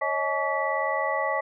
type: tone cluster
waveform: sine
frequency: 549 / 628 / 854 / 1135 / 1964 Hz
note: C#5 / D#5 / G#5 / C#6 / B6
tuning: -17 / +16 / +48 / +41 / -10 cents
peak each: -30 dBFS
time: 0.01-1.41 s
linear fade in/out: 10 ms
effects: none